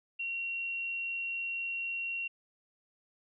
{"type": "tone", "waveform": "sine", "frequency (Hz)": 2742, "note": "F7", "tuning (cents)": -32, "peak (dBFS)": -33, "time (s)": [0.19, 2.28], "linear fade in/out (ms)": 10, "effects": []}